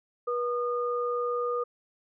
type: tone pair together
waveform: sine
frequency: 483.8 / 1221.1 Hz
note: B4 / D#6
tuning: -36 / -33 cents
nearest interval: octave + major third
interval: 1603 cents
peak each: -28 / -31 dBFS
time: 0.27-1.64 s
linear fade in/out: 10 ms
effects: none